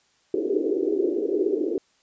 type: band-pass noise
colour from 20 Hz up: white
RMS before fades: -24 dBFS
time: 0.34-1.78 s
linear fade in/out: 2 ms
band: 320 to 420 Hz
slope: 48 dB/octave
effects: white hiss -64 dBFS RMS until 2.02 s + resampled to 16000 Hz